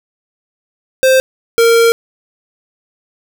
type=tone pair in turn; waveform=square; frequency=523.3 / 462.2 Hz; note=C5 / A#4; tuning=0 / -15 cents; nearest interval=major second; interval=215 cents; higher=first; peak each=-7 dBFS; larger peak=neither; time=1.03-1.2 / 1.58-1.92 s; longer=second; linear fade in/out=0 ms; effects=none

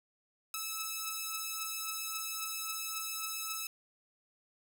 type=beating tone pair; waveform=5% pulse; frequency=1300 / 1303.7 Hz; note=E6 / E6; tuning=-24 / -20 cents; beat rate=3.7 Hz; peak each=-30 / -26 dBFS; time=0.54-3.67 s; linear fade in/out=2 ms; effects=none

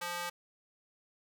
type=tone with high-pass filter; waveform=square; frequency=174.61 Hz; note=F3; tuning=in tune; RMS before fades=-38 dBFS; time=0.01-0.3 s; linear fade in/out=10 ms; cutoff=950 Hz; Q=0.98; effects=none

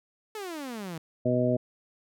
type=exponential sweep; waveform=sawtooth; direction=down; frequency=443.8 to 155.6 Hz; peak=-31 dBFS; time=0.35-0.98 s; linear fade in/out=2 ms
type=harmonic tone; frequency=124.4 Hz; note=B2; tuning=13 cents sharp; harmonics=1 / 2 / 3 / 4 / 5; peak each=-29 / -27 / -31 / -31 / -27 dBFS; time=1.25-1.57 s; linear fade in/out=10 ms
effects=none

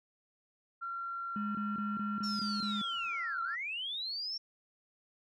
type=tone; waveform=sine; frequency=1371 Hz; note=F6; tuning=32 cents flat; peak=-36 dBFS; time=0.81-3.56 s; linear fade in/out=20 ms
type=tone bursts; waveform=sine; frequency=207.7 Hz; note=G#3; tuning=in tune; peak=-33 dBFS; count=7; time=1.36-2.816 s; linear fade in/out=2 ms; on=190 ms; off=21 ms
type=linear two-way sweep; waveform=sine; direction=down then up; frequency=5520 to 1293 to 5520 Hz; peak=-35 dBFS; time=2.23-4.38 s; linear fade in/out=10 ms; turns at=3.42 s
effects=tanh soft clip ceiling -27 dBFS

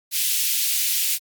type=high-pass noise; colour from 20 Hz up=white; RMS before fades=-22 dBFS; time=0.11-1.19 s; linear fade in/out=50 ms; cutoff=2400 Hz; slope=24 dB/octave; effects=Opus 48 kbps

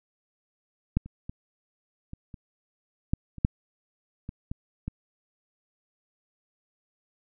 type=clicks; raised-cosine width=5 ms; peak=-10 / -29 / -23 / -26 / -29 / -11 / -28 / -8 / -23 / -20 / -19 dBFS; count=11; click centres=0.97 / 1.06 / 1.295 / 2.134 / 2.342 / 3.135 / 3.383 / 3.449 / 4.291 / 4.515 / 4.88 s; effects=none

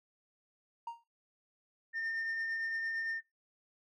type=tone with exponential decay; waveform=triangle; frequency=932 Hz; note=A#5; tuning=1 cent flat; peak=-32 dBFS; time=0.87-1.04 s; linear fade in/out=5 ms; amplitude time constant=36 ms
type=tone with tremolo; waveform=sine; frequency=1813 Hz; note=A#6; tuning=49 cents flat; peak=-30 dBFS; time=1.93-3.21 s; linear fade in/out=50 ms; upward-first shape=triangle; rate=8.8 Hz; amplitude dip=40%
effects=noise-tail reverb RT60 0.2 s tail -21 dB re dry + tanh soft clip ceiling -32 dBFS

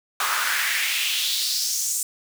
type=noise with high-pass filter sweep; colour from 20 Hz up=pink; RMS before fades=-24 dBFS; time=0.2-2.03 s; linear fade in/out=2 ms; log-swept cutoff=1100 to 7900 Hz; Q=3.1; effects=none

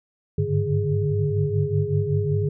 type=tone cluster; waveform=sine; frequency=98.5 / 103.5 / 144.2 / 149.9 / 413.2 Hz; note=G2 / G#2 / D3 / D3 / G#4; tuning=+9 / -5 / -31 / +36 / -9 cents; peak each=-26 dBFS; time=0.38-2.49 s; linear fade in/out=5 ms; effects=none

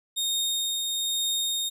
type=tone with tremolo; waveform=sawtooth; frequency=3697 Hz; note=A#7; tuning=15 cents flat; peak=-21 dBFS; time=0.16-1.7 s; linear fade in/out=20 ms; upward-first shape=triangle; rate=1.1 Hz; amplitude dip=30%; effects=resampled to 32000 Hz

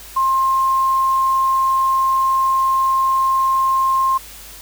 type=tone with quantisation; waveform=sine; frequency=1061 Hz; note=C6; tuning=24 cents sharp; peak=-13 dBFS; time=0.16-4.18 s; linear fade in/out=10 ms; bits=7; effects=added 50 Hz sine -43 dBFS peak until 4.61 s + white hiss -38 dBFS RMS until 4.61 s

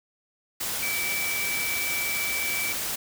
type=tone in noise; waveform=sine; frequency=2309 Hz; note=D7; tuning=30 cents flat; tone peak=-28 dBFS; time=0.82-2.73 s; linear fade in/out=10 ms; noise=white; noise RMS=-30 dBFS; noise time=0.6-2.96 s; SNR=-1 dB; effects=none

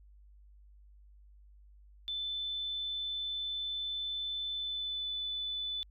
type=tone with pitch glide; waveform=sine; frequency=3520 to 3494 Hz; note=A7 to A7; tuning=0 to -13 cents; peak=-34 dBFS; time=2.08-5.83 s; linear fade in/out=0 ms; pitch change=-13 cents; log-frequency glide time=4.52-5.1 s; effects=added 50 Hz sine -55 dBFS peak until 5.9 s

